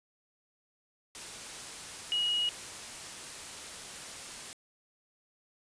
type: tone in noise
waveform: sine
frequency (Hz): 2898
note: F#7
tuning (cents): -37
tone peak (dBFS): -27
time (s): 2.12-2.49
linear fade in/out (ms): 0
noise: white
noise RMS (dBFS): -43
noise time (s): 1.15-4.53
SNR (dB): +13
effects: resampled to 22050 Hz